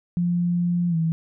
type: tone with pitch glide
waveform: sine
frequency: 174.61 to 162.92 Hz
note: F3 to E3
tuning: 0 to -20 cents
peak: -19 dBFS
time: 0.17-1.12 s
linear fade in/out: 0 ms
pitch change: -120 cents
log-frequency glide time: 0.89-0.96 s
effects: none